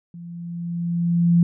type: tone with level ramp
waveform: sine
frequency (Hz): 171.3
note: F3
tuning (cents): -33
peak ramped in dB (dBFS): -35 to -11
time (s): 0.14-1.43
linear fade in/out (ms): 2
effects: none